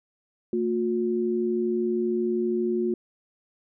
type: tone pair together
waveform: sine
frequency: 226.2 / 358.8 Hz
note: A3 / F4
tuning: +48 / +47 cents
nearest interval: minor sixth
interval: 799 cents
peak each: -27 / -24 dBFS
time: 0.53-2.94 s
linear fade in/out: 2 ms
effects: none